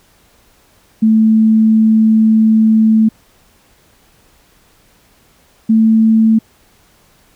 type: tone pair in turn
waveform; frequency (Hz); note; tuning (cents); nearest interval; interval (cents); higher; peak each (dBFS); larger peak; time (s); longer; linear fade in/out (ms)
sine; 220 / 221.9; A3 / A3; 0 / +15; unison; 15; second; -6; neither; 1.02-3.09 / 5.69-6.39; first; 10
effects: pink hiss -51 dBFS RMS until 7.35 s